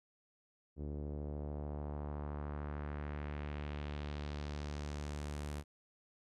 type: tone with low-pass filter sweep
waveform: sawtooth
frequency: 73.5 Hz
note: D2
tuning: 2 cents sharp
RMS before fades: -42 dBFS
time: 0.76-5.64 s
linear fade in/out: 50 ms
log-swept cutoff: 380 to 11000 Hz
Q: 1.4
effects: none